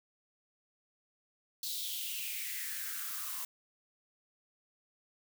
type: noise with high-pass filter sweep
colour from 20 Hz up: blue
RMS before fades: -39 dBFS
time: 1.63-3.45 s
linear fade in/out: 2 ms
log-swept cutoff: 4100 to 1000 Hz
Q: 5.2
effects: none